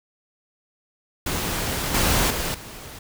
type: noise with level steps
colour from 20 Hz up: pink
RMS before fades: -26 / -20 / -26 / -39 dBFS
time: 1.26-2.99 s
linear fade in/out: 5 ms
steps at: 1.94 / 2.3 / 2.54 s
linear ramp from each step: 5 ms
effects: none